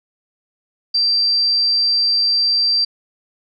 sine tone, 4699 Hz, D8, in tune, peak -13 dBFS, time 0.94-2.85 s, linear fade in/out 10 ms, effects none

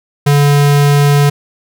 square tone, 143.8 Hz, D3, 36 cents flat, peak -7 dBFS, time 0.26-1.3 s, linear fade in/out 10 ms, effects none

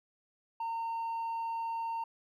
triangle tone with hard clipping, 915 Hz, A#5, 32 cents flat, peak -32 dBFS, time 0.6-2.04 s, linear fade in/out 5 ms, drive 1 dB, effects none

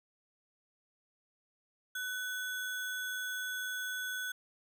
sine tone with sample-and-hold, 1498 Hz, F#6, 21 cents sharp, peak -35 dBFS, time 1.95-4.32 s, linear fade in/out 5 ms, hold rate 4900 Hz, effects none

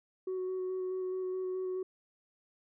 sine tone with vibrato, 371.5 Hz, F#4, 7 cents sharp, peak -31 dBFS, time 0.27-1.83 s, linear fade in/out 5 ms, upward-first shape square, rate 4.7 Hz, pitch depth 10 cents each way, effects tanh soft clip ceiling -31 dBFS

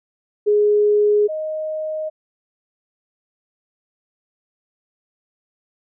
sine tone pair in turn, 416.7 / 622.8 Hz, G#4 / D#5, +6 / +2 cents, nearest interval perfect fifth, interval 696 cents, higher second, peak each -12 / -22 dBFS, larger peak first, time 0.46-1.28 / 1.28-2.1 s, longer neither, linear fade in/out 20 ms, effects none

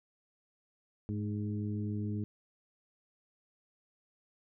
harmonic tone with a mistuned harmonic, 103.83 Hz, G#2, in tune, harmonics 1 / 2 / 3 / 4, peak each -35 / -37 / -42 / -48 dBFS, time 1.09-2.24 s, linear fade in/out 0 ms, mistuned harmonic 2, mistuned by +29 cents, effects none

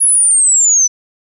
sine linear sweep, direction down, 10580 to 5920 Hz, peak -7 dBFS, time 0-0.88 s, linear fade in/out 20 ms, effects none

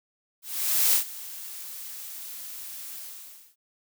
blue noise with ADSR envelope, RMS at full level -20 dBFS, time 0.42-3.56 s, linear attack 520 ms, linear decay 99 ms, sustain -19 dB, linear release 590 ms, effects none

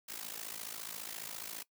white noise with amplitude modulation, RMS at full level -40 dBFS, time 0.08-1.63 s, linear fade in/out 10 ms, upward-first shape sine, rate 54.6 Hz, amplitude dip 85%, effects noise-tail reverb RT60 0.1 s tail -20 dB re dry + high-pass 150 Hz 12 dB/octave

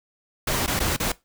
pink noise with dropouts, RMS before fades -24 dBFS, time 0.47-1.12 s, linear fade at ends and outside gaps 5 ms, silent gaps 0.664-0.676 / 0.793-0.801 / 0.965-1 s, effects noise-tail reverb RT60 0.2 s tail -19 dB re dry

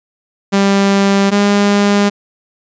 sawtooth tone pair in turn, 197.8 / 203 Hz, G3 / G#3, +16 / -39 cents, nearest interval unison, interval 45 cents, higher second, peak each -5 dBFS, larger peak neither, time 0.52-1.31 / 1.31-2.1 s, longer neither, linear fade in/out 20 ms, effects resampled to 16000 Hz

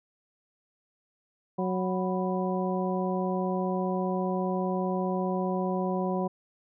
harmonic tone with a mistuned harmonic, 185 Hz, F#3, in tune, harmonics 1 / 2 / 3 / 4 / 5, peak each -29 / -32 / -34 / -35 / -36 dBFS, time 1.58-6.28 s, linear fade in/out 10 ms, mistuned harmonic 5, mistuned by +110 cents, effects none

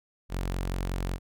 sawtooth tone, 45.44 Hz, F#1, 31 cents flat, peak -25 dBFS, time 0.29-1.19 s, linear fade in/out 50 ms, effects none

